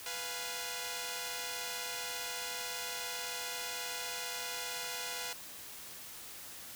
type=chord; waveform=5% pulse; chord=F diminished; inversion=second; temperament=equal; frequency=493.9 / 698.5 / 830.6 Hz; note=Cb5 / F5 / Ab5; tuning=0 / 0 / 0 cents; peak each=-30 / -31 / -33 dBFS; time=0.06-5.33 s; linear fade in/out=2 ms; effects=white hiss -48 dBFS RMS until 6.75 s